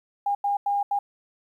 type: tone bursts at uneven times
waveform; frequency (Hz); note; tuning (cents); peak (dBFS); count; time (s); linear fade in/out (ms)
sine; 809; G#5; -46; -21; 4; 0.26-0.35 / 0.44-0.57 / 0.66-0.83 / 0.91-0.99; 5
effects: 10-bit